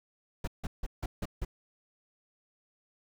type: noise bursts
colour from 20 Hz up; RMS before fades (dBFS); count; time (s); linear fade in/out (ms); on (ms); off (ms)
brown; -33; 6; 0.44-1.45; 5; 35; 160
effects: none